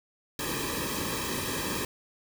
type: noise with comb filter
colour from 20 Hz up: pink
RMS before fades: -32 dBFS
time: 0.39-1.85 s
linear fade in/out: 2 ms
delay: 1.4 ms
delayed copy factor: -0.9
effects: none